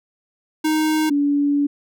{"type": "tone pair in turn", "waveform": ["square", "sine"], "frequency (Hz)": [311.1, 286.7], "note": ["D#4", "D4"], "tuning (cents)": [0, -42], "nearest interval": "minor second", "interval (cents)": 142, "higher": "first", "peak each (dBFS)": [-17, -15], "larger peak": "second", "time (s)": [[0.64, 1.1], [1.1, 1.67]], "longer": "second", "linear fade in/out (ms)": 10, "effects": []}